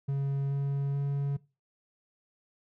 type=tone with pitch steps; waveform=triangle; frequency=138.59 / 139.63 / 140.69 Hz; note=C#3 / C#3 / C#3; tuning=0 / +13 / +26 cents; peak=-25 dBFS; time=0.08-1.37 s; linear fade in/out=10 ms; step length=430 ms; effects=noise-tail reverb RT60 0.3 s tail -21 dB re dry